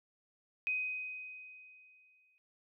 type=tone with exponential decay; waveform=sine; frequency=2510 Hz; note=D#7; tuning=15 cents sharp; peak=-30 dBFS; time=0.67-2.38 s; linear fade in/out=0 ms; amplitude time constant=370 ms; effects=none